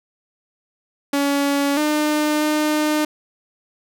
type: tone with pitch steps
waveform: sawtooth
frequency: 282.2 / 301.8 / 303.8 Hz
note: C#4 / D4 / D#4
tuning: +31 / +47 / -41 cents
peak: -13 dBFS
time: 1.13-3.05 s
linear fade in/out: 5 ms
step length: 640 ms
effects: none